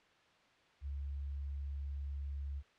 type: tone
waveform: sine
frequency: 70.1 Hz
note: C#2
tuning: 20 cents sharp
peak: -38 dBFS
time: 0.81-2.63 s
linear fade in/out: 50 ms
effects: white hiss -67 dBFS RMS until 2.78 s + low-pass 3000 Hz 12 dB/octave